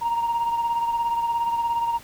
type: beating tone pair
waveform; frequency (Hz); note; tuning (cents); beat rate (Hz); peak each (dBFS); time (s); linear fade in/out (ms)
sine; 932.3 / 949.3; A#5 / A#5; 0 / +31; 17; -20 / -28; 0.01-1.99; 20
effects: tanh soft clip ceiling -18 dBFS + pink hiss -46 dBFS RMS until 2.03 s